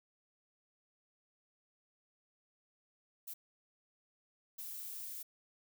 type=noise bursts at uneven times; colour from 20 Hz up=violet; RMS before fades=-45 dBFS; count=2; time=3.27-3.34 / 4.58-5.23 s; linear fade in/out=10 ms; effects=none